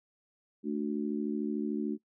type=harmonic tone; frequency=73.5 Hz; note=D2; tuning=2 cents sharp; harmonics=3 / 4 / 5; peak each=-33 / -34 / -37 dBFS; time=0.63-1.98 s; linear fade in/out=50 ms; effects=noise-tail reverb RT60 0.1 s tail -22 dB re dry